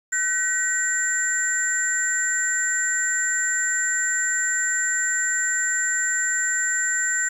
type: tone cluster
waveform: sine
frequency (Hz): 1512 / 1905 / 7280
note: F#6 / A#6 / A#8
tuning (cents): +37 / +37 / -42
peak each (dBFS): -25 / -27 / -23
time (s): 0.12-7.29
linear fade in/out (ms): 10
effects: 8-bit